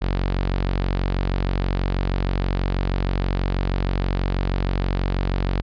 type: tone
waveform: sawtooth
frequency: 46.25 Hz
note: F#1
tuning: in tune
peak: -16 dBFS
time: 0.01-5.62 s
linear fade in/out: 20 ms
effects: resampled to 11025 Hz